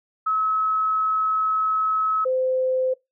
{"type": "tone pair in turn", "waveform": "sine", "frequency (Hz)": [1288, 516], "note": ["E6", "C5"], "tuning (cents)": [-41, -24], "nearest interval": "octave + major third", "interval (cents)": 1583, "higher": "first", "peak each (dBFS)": [-19, -19], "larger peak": "neither", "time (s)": [[0.26, 2.25], [2.25, 2.94]], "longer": "first", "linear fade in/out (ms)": 10, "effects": ["noise-tail reverb RT60 0.2 s tail -23 dB re dry"]}